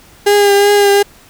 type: tone with vibrato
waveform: 35% pulse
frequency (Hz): 405.5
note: G#4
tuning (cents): -41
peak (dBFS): -5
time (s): 0.26-1.03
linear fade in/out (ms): 10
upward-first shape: triangle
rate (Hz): 2.7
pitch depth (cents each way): 26
effects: pink hiss -43 dBFS RMS until 1.29 s